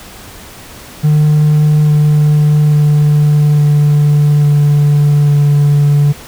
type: tone with pitch steps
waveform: triangle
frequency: 150.9 / 149.68 / 148.48 / 147.28 / 146.1 / 144.92 Hz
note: D3 / D3 / D3 / D3 / D3 / D3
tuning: +47 / +33 / +19 / +5 / -9 / -23 cents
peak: -3 dBFS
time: 1.03-6.13 s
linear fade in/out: 20 ms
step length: 850 ms
effects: tanh soft clip ceiling 0 dBFS + pink hiss -33 dBFS RMS until 6.27 s